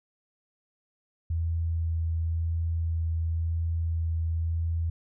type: tone with vibrato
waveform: sine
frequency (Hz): 82.41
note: E2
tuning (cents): 0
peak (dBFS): -25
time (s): 1.3-4.9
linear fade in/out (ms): 5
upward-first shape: sine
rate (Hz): 0.95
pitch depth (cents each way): 10
effects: none